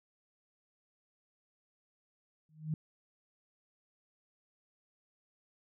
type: tone with exponential growth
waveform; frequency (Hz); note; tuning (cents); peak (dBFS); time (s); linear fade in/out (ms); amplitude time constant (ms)
sine; 155.56; D#3; 0; -28; 2.49-2.74; 2; 54
effects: none